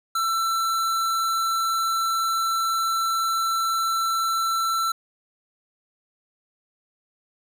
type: tone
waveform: square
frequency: 1339 Hz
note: E6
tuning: 27 cents sharp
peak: -22 dBFS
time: 0.15-4.92 s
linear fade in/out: 5 ms
effects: none